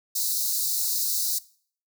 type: high-pass noise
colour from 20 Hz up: white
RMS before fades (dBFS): -26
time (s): 0.15-1.39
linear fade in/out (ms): 10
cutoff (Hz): 3900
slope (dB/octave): 96
effects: noise-tail reverb RT60 0.5 s tail -20 dB re dry